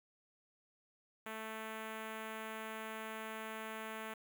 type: tone with notch filter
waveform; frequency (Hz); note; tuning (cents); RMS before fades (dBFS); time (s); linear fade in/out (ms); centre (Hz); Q
5% pulse; 220; A3; 0; -45; 1.26-4.14; 5; 5500; 0.72
effects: 11-bit